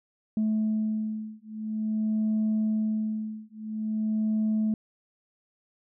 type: beating tone pair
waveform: sine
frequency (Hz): 216.5 / 216.98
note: A3 / A3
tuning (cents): -28 / -24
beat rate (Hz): 0.48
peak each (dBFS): -27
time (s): 0.37-4.74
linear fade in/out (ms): 2
effects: tanh soft clip ceiling -20 dBFS